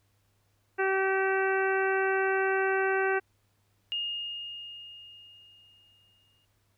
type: harmonic tone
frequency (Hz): 384.4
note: G4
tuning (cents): -34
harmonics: 1 / 2 / 3 / 4 / 5 / 6 / 7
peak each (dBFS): -27 / -32 / -37 / -30 / -36 / -41 / -40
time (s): 0.78-3.2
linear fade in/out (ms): 20
type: tone with exponential decay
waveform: sine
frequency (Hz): 2841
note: F7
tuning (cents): +29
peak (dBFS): -28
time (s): 3.92-6.45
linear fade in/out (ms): 0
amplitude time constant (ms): 550
effects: added 101 Hz sine -70 dBFS peak until 6.77 s + pink hiss -73 dBFS RMS until 6.77 s